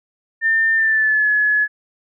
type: tone with pitch glide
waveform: sine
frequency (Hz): 1800 to 1700.9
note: A6 to G#6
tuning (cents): +39 to +41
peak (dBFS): -13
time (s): 0.41-1.68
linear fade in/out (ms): 50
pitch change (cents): -98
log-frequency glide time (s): 0.75-1.29
effects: none